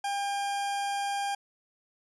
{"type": "tone", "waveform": "40% pulse", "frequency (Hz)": 802, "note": "G5", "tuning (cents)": 39, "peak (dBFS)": -28, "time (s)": [0.04, 1.35], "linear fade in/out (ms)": 5, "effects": ["resampled to 24000 Hz"]}